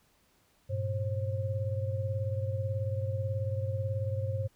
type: tone cluster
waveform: sine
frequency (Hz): 99.6 / 117.9 / 534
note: G2 / A#2 / C5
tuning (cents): +28 / +20 / +35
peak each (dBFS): -31 / -36 / -37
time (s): 0.69-4.48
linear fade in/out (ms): 20
effects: pink hiss -68 dBFS RMS until 4.55 s